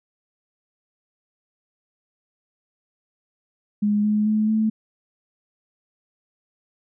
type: tone with pitch steps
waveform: sine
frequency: 207.7 / 211.2 / 214.8 / 218.4 Hz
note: G#3 / G#3 / A3 / A3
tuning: 0 / +29 / -41 / -13 cents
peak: -17 dBFS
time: 3.82-4.7 s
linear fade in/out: 10 ms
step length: 220 ms
effects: none